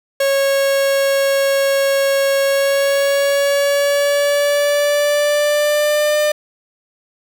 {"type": "tone with pitch glide", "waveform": "45% pulse", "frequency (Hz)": [550, 599.8], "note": ["C#5", "D5"], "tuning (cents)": [-14, 36], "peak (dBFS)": -13, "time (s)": [0.2, 6.32], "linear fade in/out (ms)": 5, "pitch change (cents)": 150, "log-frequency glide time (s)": [2.44, 6.18], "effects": []}